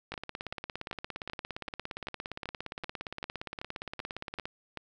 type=two click trains; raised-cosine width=0.3 ms; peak=-21 / -21 dBFS; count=76 / 13; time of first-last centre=0.12-4.455 / 0.14-4.773 s; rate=17.3 / 2.59 Hz; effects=none